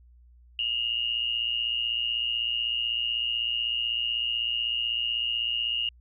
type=tone with amplitude modulation; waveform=sine; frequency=2849 Hz; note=F7; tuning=34 cents sharp; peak=-22 dBFS; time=0.59-5.89 s; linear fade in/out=2 ms; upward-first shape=sine; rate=116 Hz; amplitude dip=75%; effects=added 60 Hz sine -52 dBFS peak until 6 s